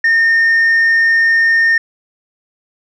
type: tone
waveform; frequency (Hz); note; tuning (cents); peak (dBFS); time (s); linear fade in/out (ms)
sine; 1825; A#6; -37; -6; 0.04-1.78; 5
effects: tanh soft clip ceiling -7 dBFS